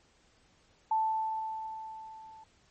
sine tone with level ramp, 880 Hz, A5, in tune, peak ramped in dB -24 to -49 dBFS, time 0.91-2.44 s, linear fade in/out 5 ms, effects pink hiss -66 dBFS RMS until 2.7 s + MP3 32 kbps

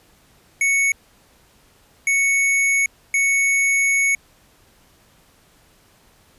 square tone bursts at uneven times, 2217 Hz, C#7, in tune, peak -16 dBFS, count 3, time 0.61-0.92 / 2.07-2.86 / 3.14-4.15 s, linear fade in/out 2 ms, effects pink hiss -55 dBFS RMS until 6.38 s + resampled to 32000 Hz

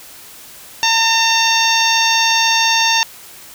harmonic tone with a mistuned harmonic, 906 Hz, A#5, 50 cents flat, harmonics 1 / 2 / 3 / 4 / 5 / 6 / 7, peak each -17 / -20 / -18 / -19 / -22 / -19 / -22 dBFS, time 0.83-3.03 s, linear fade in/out 0 ms, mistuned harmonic 6, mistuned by +32 cents, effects white hiss -38 dBFS RMS until 3.54 s

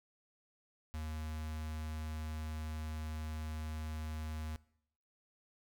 square tone with notch filter, 77.78 Hz, D#2, in tune, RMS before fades -41 dBFS, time 0.94-4.56 s, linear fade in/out 0 ms, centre 430 Hz, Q 1.5, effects noise-tail reverb RT60 0.7 s tail -21 dB re dry

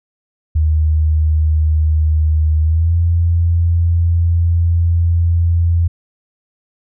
sine tone with pitch glide, 77.78 to 84.82 Hz, D#2 to E2, 0 to +50 cents, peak -10 dBFS, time 0.55-5.88 s, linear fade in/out 10 ms, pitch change +150 cents, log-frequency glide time 2.61-2.95 s, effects none

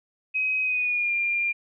sine tone with pitch glide, 2530 to 2396 Hz, D#7 to D7, +28 to +34 cents, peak -22 dBFS, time 0.34-1.53 s, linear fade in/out 20 ms, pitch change -94 cents, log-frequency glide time 0.62-1.14 s, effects none

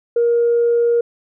sine tone, 471.5 Hz, A#4, 20 cents sharp, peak -11 dBFS, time 0.16-1.01 s, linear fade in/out 5 ms, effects tanh soft clip ceiling -8 dBFS

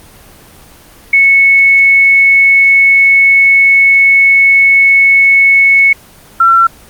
sine tone pair in turn, 2205 / 1354 Hz, C#7 / E6, -10 / +46 cents, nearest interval minor sixth, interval 844 cents, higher first, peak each -3 / -3 dBFS, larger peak neither, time 1.13-5.93 / 6.4-6.67 s, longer first, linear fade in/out 5 ms, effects pink hiss -38 dBFS RMS until 6.89 s + Opus 24 kbps

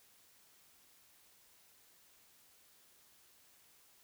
silence, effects white hiss -66 dBFS RMS until 4.03 s

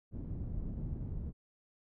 pink low-pass noise, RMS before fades -39 dBFS, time 0.11-1.33 s, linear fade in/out 50 ms, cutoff 200 Hz, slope 12 dB/octave, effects none

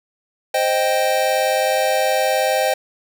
square chord, C minor, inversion none, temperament equal, 523.3 / 622.3 / 784 Hz, C5 / Eb5 / G5, 0 / 0 / 0 cents, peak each -21 dBFS, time 0.54-2.74 s, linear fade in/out 5 ms, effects none

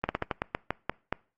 slowing click train, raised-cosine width 0.5 ms, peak -12 dBFS, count 10, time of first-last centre 0.04-1.126 s, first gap 50 ms, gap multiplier 1.21, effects noise-tail reverb RT60 0.4 s tail -24 dB re dry + Opus 24 kbps

